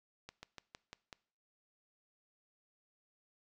slowing click train, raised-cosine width 0.2 ms, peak -30 dBFS, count 6, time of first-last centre 0.29-1.128 s, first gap 140 ms, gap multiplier 1.09, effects noise-tail reverb RT60 0.5 s tail -21 dB re dry

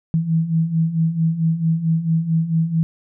sine beating tone pair, 160 / 164.5 Hz, D#3 / E3, +49 / -3 cents, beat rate 4.5 Hz, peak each -22 / -17 dBFS, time 0.14-2.83 s, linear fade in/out 0 ms, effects none

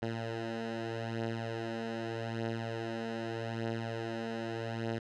10% pulse beating tone pair, 113.5 / 114.32 Hz, A#2 / A#2, -46 / -33 cents, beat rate 0.82 Hz, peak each -33 / -28 dBFS, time 0.02-4.99 s, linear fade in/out 5 ms, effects low-pass 4000 Hz 12 dB/octave

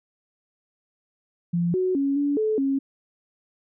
sine tone with pitch steps, 172.2 / 370.1 / 277.5 / 286.3 / 433.3 / 272.8 Hz, F3 / F#4 / C#4 / D4 / A4 / C#4, -24 / 0 / +2 / -44 / -27 / -28 cents, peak -20 dBFS, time 1.53-2.79 s, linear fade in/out 10 ms, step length 210 ms, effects none

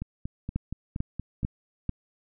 two click trains, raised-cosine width 5 ms, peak -15 / -20 dBFS, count 4 / 7, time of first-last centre 0.56-1.893 / 0.02-1.432 s, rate 2.25 / 4.25 Hz, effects none

